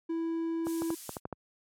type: tone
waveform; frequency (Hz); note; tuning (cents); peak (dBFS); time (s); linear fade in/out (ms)
triangle; 329.6; E4; 0; -28; 0.09-0.95; 10
type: noise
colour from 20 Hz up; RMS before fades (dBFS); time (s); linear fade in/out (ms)
violet; -38; 0.64-1.2; 50
type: clicks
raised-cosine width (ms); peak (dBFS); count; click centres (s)
1; -22; 7; 0.669 / 0.82 / 0.904 / 1.093 / 1.168 / 1.254 / 1.327
effects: high-pass 80 Hz 12 dB/octave + low-pass 10000 Hz 12 dB/octave